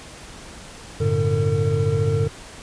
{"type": "tone cluster", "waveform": "triangle", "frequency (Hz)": [97.4, 112.2, 144.5, 453.4], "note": ["G2", "A2", "D3", "A#4"], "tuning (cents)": [-11, 34, -28, -48], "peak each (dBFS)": -21, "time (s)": [1, 2.28], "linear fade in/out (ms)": 10, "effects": ["pink hiss -40 dBFS RMS until 2.62 s", "resampled to 22050 Hz"]}